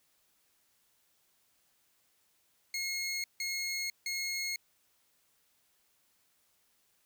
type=tone bursts; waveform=20% pulse; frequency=2161 Hz; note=C#7; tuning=45 cents flat; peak=-28 dBFS; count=3; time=2.74-4.56 s; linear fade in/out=2 ms; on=500 ms; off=160 ms; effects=white hiss -72 dBFS RMS until 7.05 s